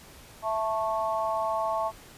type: harmonic tone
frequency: 220 Hz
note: A3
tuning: in tune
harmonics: 3 / 4 / 5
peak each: -29 / -30 / -31 dBFS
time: 0.42-1.92 s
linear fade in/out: 50 ms
effects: pink hiss -50 dBFS RMS until 2.17 s + resampled to 32000 Hz